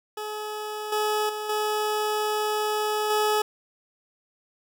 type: tone with level steps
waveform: 20% pulse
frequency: 425 Hz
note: G#4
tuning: 40 cents sharp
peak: -26 / -18 / -25 / -19 / -16 dBFS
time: 0.17-3.42 s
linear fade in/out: 5 ms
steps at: 0.92 / 1.29 / 1.49 / 3.1 s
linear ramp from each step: 5 ms
effects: none